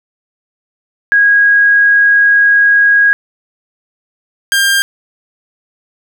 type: tone pair in turn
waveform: sine / sawtooth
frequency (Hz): 1645 / 1599.1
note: G#6 / G6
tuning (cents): -17 / +34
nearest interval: unison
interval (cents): 49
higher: first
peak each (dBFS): -5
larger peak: neither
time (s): 1.12-3.13 / 4.52-4.82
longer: first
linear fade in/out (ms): 0
effects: none